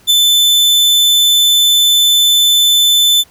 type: tone with ADSR envelope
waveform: 40% pulse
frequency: 3520 Hz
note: A7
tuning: in tune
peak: -4 dBFS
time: 0.07-3.24 s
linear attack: 32 ms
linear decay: 11 ms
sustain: -2 dB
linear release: 41 ms
effects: pink hiss -47 dBFS RMS until 3.3 s